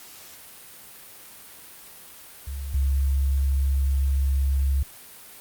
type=tone pair in turn; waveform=sine; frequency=68.9 / 68.35 Hz; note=C#2 / C#2; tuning=-10 / -24 cents; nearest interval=unison; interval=14 cents; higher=first; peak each=-29 / -19 dBFS; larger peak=second; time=2.47-2.74 / 2.74-4.83 s; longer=second; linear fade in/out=5 ms; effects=white hiss -45 dBFS RMS until 5.4 s + Opus 48 kbps